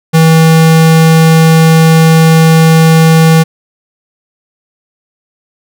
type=tone; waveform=square; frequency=161.5 Hz; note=E3; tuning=35 cents flat; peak=-3 dBFS; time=0.13-3.44 s; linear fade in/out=20 ms; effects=none